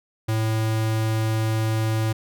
square tone, 110.5 Hz, A2, 8 cents sharp, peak -21 dBFS, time 0.28-2.13 s, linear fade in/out 10 ms, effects none

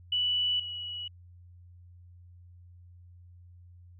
sine tone pair in turn, 2960 / 2929 Hz, F#7 / F#7, 0 / -18 cents, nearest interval unison, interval 18 cents, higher first, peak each -25 / -35 dBFS, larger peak first, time 0.12-0.6 / 0.6-1.08 s, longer neither, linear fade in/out 5 ms, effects added 88 Hz sine -50 dBFS peak until 3.99 s

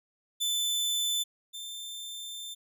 sawtooth tone pair in turn, 3520 / 3565 Hz, A7 / A7, 0 / +22 cents, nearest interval unison, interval 22 cents, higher second, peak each -24 / -35 dBFS, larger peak first, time 0.4-1.24 / 1.53-2.55 s, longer second, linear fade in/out 20 ms, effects none

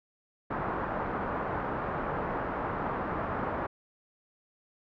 white low-pass noise, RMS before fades -33 dBFS, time 0.5-3.67 s, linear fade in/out 10 ms, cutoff 1300 Hz, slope 24 dB/octave, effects none

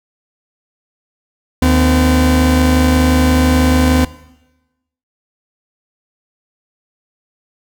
40% pulse tone pair together, 76.73 / 255.5 Hz, D#2 / C4, -24 / -41 cents, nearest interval octave + major sixth, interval 2083 cents, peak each -11 dBFS, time 1.62-4.05 s, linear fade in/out 5 ms, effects noise-tail reverb RT60 1.0 s tail -19 dB re dry

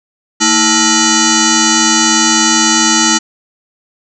sine tone with frequency modulation, 2971 Hz, F#7, 6 cents sharp, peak -7 dBFS, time 0.4-3.19 s, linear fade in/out 20 ms, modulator 549 Hz, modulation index 7.4, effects none

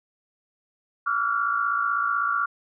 sine tone cluster, 1146 / 1362 / 1418 Hz, D6 / F6 / F6, -43 / -44 / +26 cents, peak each -26 dBFS, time 1.06-2.46 s, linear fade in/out 10 ms, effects none

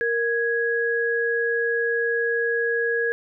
sine tone pair together, 466.2 / 1661.3 Hz, A#4 / G#6, 0 / 0 cents, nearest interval octave + minor seventh, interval 2200 cents, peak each -23 dBFS, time 0.01-3.12 s, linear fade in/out 0 ms, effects none

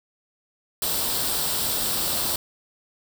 white noise with comb filter, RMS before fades -25 dBFS, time 0.82-2.36 s, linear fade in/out 2 ms, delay 0.23 ms, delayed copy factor +0.55, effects none

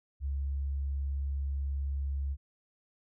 sine tone, 69.3 Hz, C#2, in tune, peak -30 dBFS, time 0.2-2.37 s, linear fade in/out 50 ms, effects none

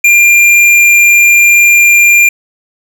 sine tone with tanh clipping, 2393 Hz, D7, 32 cents sharp, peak -4 dBFS, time 0.04-2.29 s, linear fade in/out 5 ms, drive 15 dB, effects none

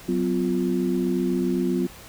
sine tone cluster, 186.2 / 254 / 348.7 Hz, F#3 / B3 / F4, +11 / +49 / -3 cents, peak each -25 dBFS, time 0.08-1.87 s, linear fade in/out 10 ms, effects pink hiss -44 dBFS RMS until 2.08 s

